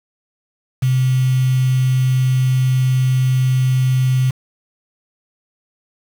sine tone with quantisation, 129.2 Hz, C3, 21 cents flat, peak -12 dBFS, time 0.82-4.31 s, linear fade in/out 10 ms, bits 5, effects none

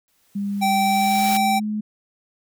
white noise with exponential growth, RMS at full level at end -27 dBFS, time 0.08-1.37 s, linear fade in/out 0 ms, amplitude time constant 280 ms
sine tone with pitch glide, 201 to 212.3 Hz, G3 to G#3, +44 to +38 cents, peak -22 dBFS, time 0.35-1.81 s, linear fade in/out 10 ms, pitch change +94 cents, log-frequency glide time 0.84-1.51 s
square tone with vibrato, 776 Hz, G5, 18 cents flat, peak -18 dBFS, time 0.61-1.6 s, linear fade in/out 20 ms, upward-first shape square, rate 20 Hz, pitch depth 9 cents each way
effects none

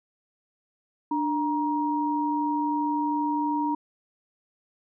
sine tone pair together, 296.2 / 943.9 Hz, D4 / A#5, +15 / +21 cents, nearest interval octave + minor sixth, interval 2006 cents, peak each -26 dBFS, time 1.11-3.75 s, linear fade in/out 5 ms, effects none

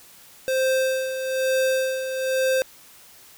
square tone with tremolo, 523.3 Hz, C5, in tune, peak -19 dBFS, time 0.48-2.62 s, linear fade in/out 0 ms, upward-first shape sine, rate 1.1 Hz, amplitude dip 60%, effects white hiss -49 dBFS RMS until 3.37 s

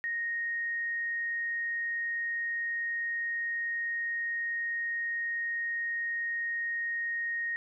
sine tone, 1864.7 Hz, A#6, in tune, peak -30 dBFS, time 0.04-7.56 s, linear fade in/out 0 ms, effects none

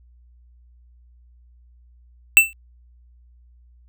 square tone with exponential decay, 2668 Hz, E7, 20 cents sharp, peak -4 dBFS, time 2.37-2.53 s, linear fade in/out 0 ms, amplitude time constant 33 ms, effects added 60 Hz sine -49 dBFS peak until 3.88 s

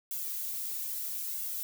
violet noise with flanger, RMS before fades -36 dBFS, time 0.11-1.63 s, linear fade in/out 0 ms, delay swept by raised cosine 1.6 to 3.7 ms, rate 0.77 Hz, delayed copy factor -0.95, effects none

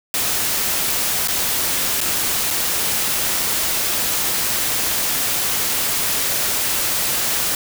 white noise with dropouts, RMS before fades -20 dBFS, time 0.14-7.55 s, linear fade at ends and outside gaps 1 ms, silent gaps 1.275-1.283 / 2.006-2.013 / 2.505-2.509 s, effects none

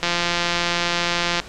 click train, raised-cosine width 0.2 ms, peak -3 dBFS, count 238, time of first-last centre 0.03-1.4 s, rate 173 Hz, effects pink hiss -39 dBFS RMS until 1.48 s + low-pass 6000 Hz 12 dB/octave

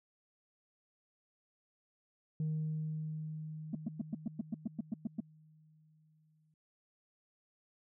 sine tone with exponential decay, 155.56 Hz, D#3, in tune, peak -30 dBFS, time 2.4-6.54 s, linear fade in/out 2 ms, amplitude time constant 900 ms
sine tone bursts, 220 Hz, A3, in tune, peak -30 dBFS, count 12, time 3.73-5.204 s, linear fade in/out 5 ms, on 22 ms, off 110 ms
effects tanh soft clip ceiling -30 dBFS

